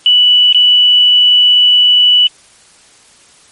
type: tone with dropouts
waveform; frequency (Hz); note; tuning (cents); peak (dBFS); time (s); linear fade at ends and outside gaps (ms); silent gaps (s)
sine; 2960; F#7; 0; -4; 0.06-2.27; 1; 0.527-0.546
effects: white hiss -44 dBFS RMS until 3.51 s + MP3 48 kbps